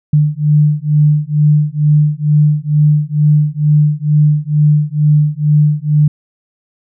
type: beating tone pair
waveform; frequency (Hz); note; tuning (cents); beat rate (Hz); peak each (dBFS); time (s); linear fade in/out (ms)
sine; 148.7 / 150.9; D3 / D3; +22 / +47; 2.2; -11; 0.13-6.08; 5
effects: none